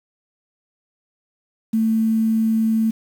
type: tone with quantisation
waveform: sine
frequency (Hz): 222.3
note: A3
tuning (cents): +18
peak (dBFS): -15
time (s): 1.73-2.91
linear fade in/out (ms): 10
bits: 7
effects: none